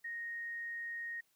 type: tone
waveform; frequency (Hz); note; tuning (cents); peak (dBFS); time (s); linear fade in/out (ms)
sine; 1864.7; A#6; 0; -39; 0.04-1.21; 10
effects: white hiss -75 dBFS RMS until 1.35 s